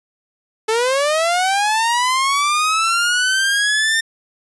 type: linear sweep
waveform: sawtooth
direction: up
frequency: 430 to 1817 Hz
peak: -11 dBFS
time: 0.68-4.01 s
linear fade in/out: 10 ms
effects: resampled to 24000 Hz